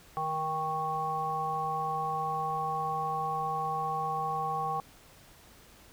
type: harmonic tone with a mistuned harmonic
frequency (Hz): 157.6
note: D#3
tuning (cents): +23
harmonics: 1 / 3 / 5 / 7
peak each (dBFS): -41 / -41 / -32 / -33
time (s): 0.17-4.8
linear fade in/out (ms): 0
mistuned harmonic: 1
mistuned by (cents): -20
effects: pink hiss -56 dBFS RMS until 5.92 s